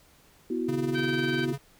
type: chord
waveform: sine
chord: B suspended fourth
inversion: none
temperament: equal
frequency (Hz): 246.9 / 329.6 / 370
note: B3 / E4 / F#4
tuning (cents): 0 / 0 / 0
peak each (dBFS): -31 / -31 / -31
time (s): 0.5-1.53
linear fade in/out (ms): 5
type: tone with tremolo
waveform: square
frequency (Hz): 138.59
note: C#3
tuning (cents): 0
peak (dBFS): -29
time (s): 0.68-1.58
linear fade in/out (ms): 10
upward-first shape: triangle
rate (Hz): 20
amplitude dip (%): 75
type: harmonic tone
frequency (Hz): 773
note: G5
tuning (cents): -24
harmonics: 2 / 3 / 4 / 5 / 6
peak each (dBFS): -31 / -39 / -38 / -43 / -44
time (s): 0.94-1.46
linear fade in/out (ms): 20
effects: pink hiss -59 dBFS RMS until 1.79 s